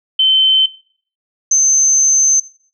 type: tone pair in turn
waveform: sine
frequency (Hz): 3079 / 6226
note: G7 / G8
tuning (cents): -32 / -13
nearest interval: octave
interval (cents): 1219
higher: second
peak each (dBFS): -8 / -8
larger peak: neither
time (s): 0.19-0.66 / 1.51-2.4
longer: second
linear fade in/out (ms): 5
effects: noise-tail reverb RT60 0.5 s tail -19 dB re dry